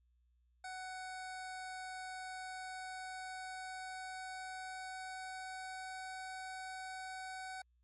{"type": "tone with pitch glide", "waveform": "25% pulse", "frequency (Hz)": [746, 752.5], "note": ["F#5", "F#5"], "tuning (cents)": [14, 29], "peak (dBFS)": -40, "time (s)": [0.64, 7.62], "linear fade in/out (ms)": 5, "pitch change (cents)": 15, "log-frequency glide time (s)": [2.04, 6.18], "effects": ["added 60 Hz sine -70 dBFS peak until 7.83 s", "MP3 48 kbps"]}